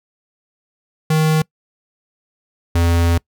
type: tone pair in turn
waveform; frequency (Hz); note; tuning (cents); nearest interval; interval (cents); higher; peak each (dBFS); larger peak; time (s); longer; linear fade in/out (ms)
square; 156.7 / 84.95; D#3 / F2; +13 / -47; major seventh; 1060; first; -13; neither; 1.1-1.42 / 2.75-3.18; second; 5
effects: noise-tail reverb RT60 0.1 s tail -25 dB re dry